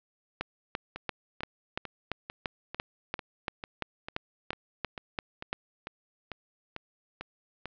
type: two click trains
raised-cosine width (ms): 0.3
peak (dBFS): -14 / -21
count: 16 / 16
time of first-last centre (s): 0.41-5.529 / 0.96-7.656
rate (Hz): 2.93 / 2.24
effects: low-pass 4000 Hz 12 dB/octave